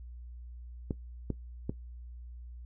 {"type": "clicks", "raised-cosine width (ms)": 3, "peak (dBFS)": -19, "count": 3, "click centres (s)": [0.908, 1.303, 1.695], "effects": ["noise-tail reverb RT60 0.1 s tail -17 dB re dry", "added 60 Hz sine -43 dBFS peak until 2.65 s"]}